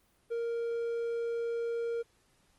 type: tone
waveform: triangle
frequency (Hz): 466.2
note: A#4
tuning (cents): 0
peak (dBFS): -29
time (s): 0.3-2.03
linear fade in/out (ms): 20
effects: pink hiss -69 dBFS RMS until 2.58 s + Opus 24 kbps